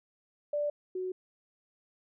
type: tone pair in turn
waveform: sine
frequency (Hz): 587.3 / 370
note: D5 / F#4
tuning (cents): 0 / 0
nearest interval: minor sixth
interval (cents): 800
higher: first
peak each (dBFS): -28 / -32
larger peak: first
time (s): 0.53-0.7 / 0.95-1.12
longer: neither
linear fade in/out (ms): 5
effects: none